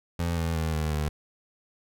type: tone with pitch steps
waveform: 25% pulse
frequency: 85 / 82.44 / 79.95 / 77.54 / 75.2 Hz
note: F2 / E2 / D#2 / D#2 / D2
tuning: -46 / +1 / +48 / -5 / +42 cents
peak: -22 dBFS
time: 0.19-1.09 s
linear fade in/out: 5 ms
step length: 180 ms
effects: none